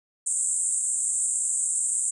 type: band-pass noise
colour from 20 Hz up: pink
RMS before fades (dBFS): -26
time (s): 0.26-2.11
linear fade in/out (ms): 10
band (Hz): 7400 to 9000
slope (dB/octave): 96
effects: none